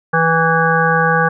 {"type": "harmonic tone with a mistuned harmonic", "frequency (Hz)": 163.8, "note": "E3", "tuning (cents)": -11, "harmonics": [1, 3, 5, 7, 9, 10], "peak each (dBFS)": [-18, -18, -18, -18, -18, -18], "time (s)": [0.13, 1.29], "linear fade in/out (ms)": 10, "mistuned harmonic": 9, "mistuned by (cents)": 16, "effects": []}